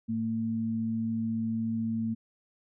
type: tone pair together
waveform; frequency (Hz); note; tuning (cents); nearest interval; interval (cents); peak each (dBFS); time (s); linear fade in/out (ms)
sine; 109.18 / 225.4; A2 / A3; -13 / +42; octave + minor second; 1255; -37 / -28; 0.08-2.15; 20
effects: none